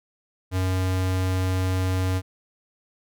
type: tone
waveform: square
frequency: 93 Hz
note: F#2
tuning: 9 cents sharp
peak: -22 dBFS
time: 0.51-2.22 s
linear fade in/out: 50 ms
effects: none